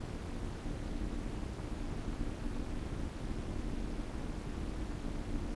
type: noise with amplitude modulation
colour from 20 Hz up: brown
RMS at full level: -35 dBFS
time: 0-5.55 s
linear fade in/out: 10 ms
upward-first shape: sine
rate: 262 Hz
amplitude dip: 80%
effects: resampled to 24000 Hz